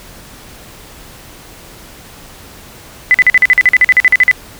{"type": "tone bursts", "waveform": "sine", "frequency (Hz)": 2006, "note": "B6", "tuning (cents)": 26, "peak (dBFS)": -3, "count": 16, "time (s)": [3.11, 4.313], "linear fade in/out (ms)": 0, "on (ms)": 33, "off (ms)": 45, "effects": ["pink hiss -36 dBFS RMS until 4.59 s"]}